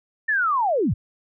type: linear sweep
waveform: sine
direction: down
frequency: 1814 to 66.2 Hz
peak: -18 dBFS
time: 0.28-0.94 s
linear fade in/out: 10 ms
effects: none